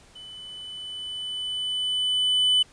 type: tone with level ramp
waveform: triangle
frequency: 3000 Hz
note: F#7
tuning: 23 cents sharp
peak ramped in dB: -39 to -15 dBFS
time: 0.15-2.63 s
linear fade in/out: 10 ms
effects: pink hiss -54 dBFS RMS until 2.72 s + resampled to 22050 Hz